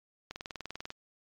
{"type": "click train", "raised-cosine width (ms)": 0.2, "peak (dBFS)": -22, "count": 13, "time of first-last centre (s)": [0.31, 0.904], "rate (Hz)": 20.2, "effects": ["low-pass 7000 Hz 12 dB/octave", "MP3 96 kbps"]}